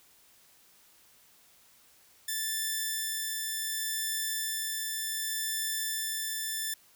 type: tone with tremolo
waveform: 5% pulse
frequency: 1762 Hz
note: A6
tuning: 2 cents sharp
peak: -19 dBFS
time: 2.28-6.74 s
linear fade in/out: 5 ms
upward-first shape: triangle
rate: 0.67 Hz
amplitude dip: 25%
effects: white hiss -61 dBFS RMS until 6.95 s